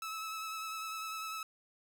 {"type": "tone with vibrato", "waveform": "sawtooth", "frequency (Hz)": 1300, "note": "E6", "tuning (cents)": -24, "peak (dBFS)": -35, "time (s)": [0.02, 1.43], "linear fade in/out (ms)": 2, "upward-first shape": "sine", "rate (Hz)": 10, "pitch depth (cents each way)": 21, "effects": []}